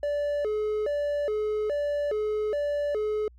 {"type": "tone with vibrato", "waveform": "triangle", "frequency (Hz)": 497.7, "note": "B4", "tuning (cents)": 13, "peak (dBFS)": -23, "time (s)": [0.03, 3.28], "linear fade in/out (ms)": 2, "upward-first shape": "square", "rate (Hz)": 1.2, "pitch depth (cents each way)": 270, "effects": ["added 60 Hz sine -50 dBFS peak until 3.38 s"]}